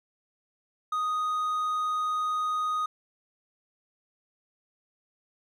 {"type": "tone", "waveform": "triangle", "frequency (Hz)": 1244.5, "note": "D#6", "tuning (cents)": 0, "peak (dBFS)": -24, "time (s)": [0.92, 2.86], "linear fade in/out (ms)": 5, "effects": []}